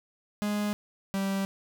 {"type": "tone pair in turn", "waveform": "45% pulse", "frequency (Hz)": [207.7, 195.01], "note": ["G#3", "G3"], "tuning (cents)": [0, -9], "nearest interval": "minor second", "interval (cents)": 109, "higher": "first", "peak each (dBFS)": -27, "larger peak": "neither", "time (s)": [[0.42, 0.73], [1.14, 1.45]], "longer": "neither", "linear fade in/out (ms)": 0, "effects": []}